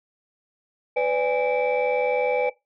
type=tone cluster; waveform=sine; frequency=501 / 581 / 824 / 2316 Hz; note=B4 / D5 / G#5 / D7; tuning=+25 / -19 / -14 / -25 cents; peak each=-21 / -25 / -27 / -28 dBFS; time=0.96-2.5 s; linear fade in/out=10 ms; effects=noise-tail reverb RT60 0.2 s tail -20 dB re dry + tanh soft clip ceiling -13 dBFS